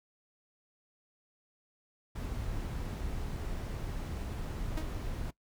brown noise, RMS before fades -37 dBFS, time 2.15-5.31 s, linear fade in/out 10 ms
sawtooth tone with exponential decay, 313.6 Hz, D#4, 14 cents sharp, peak -31 dBFS, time 4.77-4.93 s, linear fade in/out 5 ms, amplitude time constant 33 ms
effects noise-tail reverb RT60 0.1 s tail -20 dB re dry

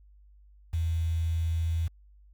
sine tone with quantisation, 82.41 Hz, E2, in tune, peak -25 dBFS, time 0.73-1.88 s, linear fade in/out 10 ms, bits 8, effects added 50 Hz sine -53 dBFS peak until 2.33 s

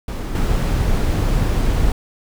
brown noise with level steps, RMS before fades -23 / -17 dBFS, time 0.08-1.92 s, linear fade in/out 2 ms, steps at 0.35 s, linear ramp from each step 2 ms, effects none

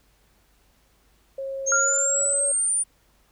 sine tone with pitch glide, 541 to 561.7 Hz, C#5 to C#5, -42 to +23 cents, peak -28 dBFS, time 1.38-2.52 s, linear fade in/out 5 ms, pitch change +65 cents, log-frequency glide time 1.83-2.26 s
sine linear sweep, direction up, 6390 to 9397 Hz, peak -20 dBFS, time 1.66-2.84 s, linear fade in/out 20 ms
sine tone with exponential decay, 1396.9 Hz, F6, in tune, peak -18 dBFS, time 1.72-2.69 s, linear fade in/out 1 ms, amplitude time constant 210 ms
effects added 50 Hz sine -63 dBFS peak until 3.31 s + pink hiss -63 dBFS RMS until 3.31 s

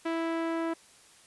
sawtooth tone with low-pass filter sweep, 329.6 Hz, E4, in tune, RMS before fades -31 dBFS, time 0.05-0.74 s, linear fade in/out 10 ms, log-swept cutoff 2700 to 1600 Hz, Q 0.84, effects white hiss -57 dBFS RMS until 1.26 s + resampled to 24000 Hz

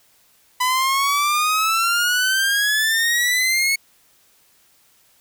sawtooth exponential sweep, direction up, 996 to 2210 Hz, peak -13 dBFS, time 0.6-3.76 s, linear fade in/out 10 ms, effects white hiss -57 dBFS RMS until 5.2 s

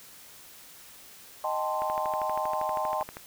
sine chord, A half-diminished seventh, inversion second, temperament equal with one note detuned, 622.3 / 784 / 880 / 1043.5 Hz, Eb5 / G5 / A5 / C6, 0 / 0 / 0 / -5 cents, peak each -32 / -33 / -33 / -32 dBFS, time 1.44-3.03 s, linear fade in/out 2 ms
click train, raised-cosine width 0.5 ms, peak -23 dBFS, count 18, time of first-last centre 1.82-3.169 s, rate 12.6 Hz
effects white hiss -50 dBFS RMS until 3.26 s

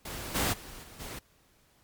pink noise with level steps, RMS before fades -39 / -28 / -46 / -50 / -41 dBFS, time 0.05-1.19 s, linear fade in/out 5 ms, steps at 0.34 / 0.52 / 0.82 / 0.99 s, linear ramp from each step 20 ms, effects pink hiss -65 dBFS RMS until 1.83 s + MP3 96 kbps

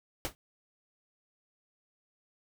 pink noise with exponential decay, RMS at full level -30 dBFS, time 0.25-0.35 s, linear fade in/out 0 ms, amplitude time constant 21 ms, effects none

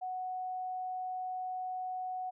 sine tone, 740 Hz, F#5, in tune, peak -35 dBFS, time 0.01-2.31 s, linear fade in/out 20 ms, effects none

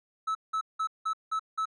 triangle tone bursts, 1302 Hz, E6, 22 cents flat, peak -25 dBFS, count 6, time 0.27-1.656 s, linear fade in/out 10 ms, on 81 ms, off 180 ms, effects resampled to 24000 Hz

